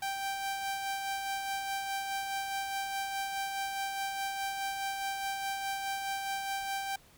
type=tone with tremolo; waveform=sawtooth; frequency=784 Hz; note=G5; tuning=in tune; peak=-28 dBFS; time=0.02-6.96 s; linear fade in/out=5 ms; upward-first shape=sine; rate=4.8 Hz; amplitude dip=35%; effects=pink hiss -60 dBFS RMS until 7.17 s